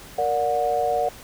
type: chord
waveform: sine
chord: Bb augmented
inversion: none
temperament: just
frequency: 466.2 / 582.7 / 728.4 Hz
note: Bb4 / D5 / F#5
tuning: 0 / -14 / -27 cents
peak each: -26 / -25 / -22 dBFS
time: 0.18-1.09 s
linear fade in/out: 5 ms
effects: pink hiss -43 dBFS RMS until 1.23 s